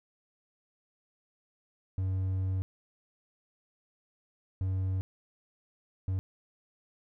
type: tone bursts at uneven times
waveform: triangle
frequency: 94.3 Hz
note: F#2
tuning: 33 cents sharp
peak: -26 dBFS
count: 3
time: 1.98-2.62 / 4.61-5.01 / 6.08-6.19 s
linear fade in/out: 0 ms
effects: none